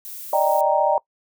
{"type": "noise", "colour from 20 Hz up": "violet", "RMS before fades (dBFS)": -35, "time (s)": [0.05, 0.61], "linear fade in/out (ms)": 0}
{"type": "chord", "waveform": "sine", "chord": "Eb major seventh", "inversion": "third", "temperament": "equal", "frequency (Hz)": [587.3, 622.3, 784, 932.3], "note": ["D5", "Eb5", "G5", "Bb5"], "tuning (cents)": [0, 0, 0, 0], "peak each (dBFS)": [-21, -22, -21, -21], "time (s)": [0.33, 0.98], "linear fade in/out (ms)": 2}
{"effects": ["noise-tail reverb RT60 0.1 s tail -22 dB re dry"]}